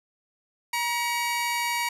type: tone pair together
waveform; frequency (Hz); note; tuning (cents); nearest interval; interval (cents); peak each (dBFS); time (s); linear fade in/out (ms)
sawtooth; 952 / 2266; A#5 / C#7; +36 / +37; octave + minor third; 1501; -23 / -26; 0.73-1.89; 5
effects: resampled to 32000 Hz + 8-bit